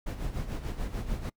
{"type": "noise with tremolo", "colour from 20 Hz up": "brown", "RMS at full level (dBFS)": -31, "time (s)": [0.06, 1.3], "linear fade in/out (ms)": 10, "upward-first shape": "sine", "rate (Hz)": 6.8, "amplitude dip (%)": 65, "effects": ["noise-tail reverb RT60 0.1 s tail -25 dB re dry"]}